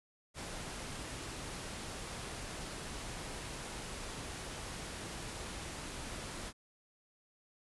pink low-pass noise, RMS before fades -44 dBFS, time 0.34-6.53 s, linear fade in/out 50 ms, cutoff 11000 Hz, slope 96 dB/octave, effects none

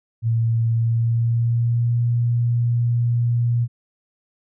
sine tone with pitch glide, 114.7 to 119.02 Hz, A#2 to A#2, -28 to +36 cents, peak -16 dBFS, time 0.22-3.68 s, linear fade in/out 50 ms, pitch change +64 cents, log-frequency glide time 0.73-1.99 s, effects none

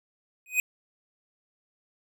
square tone with exponential growth, 2500 Hz, D#7, 8 cents sharp, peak -18 dBFS, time 0.46-0.6 s, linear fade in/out 1 ms, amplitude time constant 30 ms, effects none

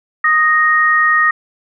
sine tone pair together, 1244.5 / 1864.6 Hz, D#6 / A#6, 0 / 0 cents, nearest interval perfect fifth, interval 700 cents, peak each -13 / -11 dBFS, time 0.24-1.31 s, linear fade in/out 5 ms, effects none

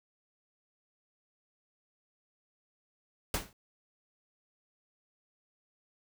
pink noise with exponential decay, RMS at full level -28 dBFS, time 3.34-3.53 s, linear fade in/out 2 ms, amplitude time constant 41 ms, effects none

